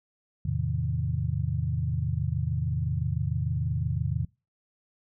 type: tone cluster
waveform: sine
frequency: 83.5 / 110.7 / 130.9 / 157 Hz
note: E2 / A2 / C3 / D#3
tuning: +23 / +11 / +1 / +16 cents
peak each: -31 / -31 / -30 / -32 dBFS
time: 0.45-4.25 s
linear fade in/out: 5 ms
effects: noise-tail reverb RT60 0.3 s tail -26 dB re dry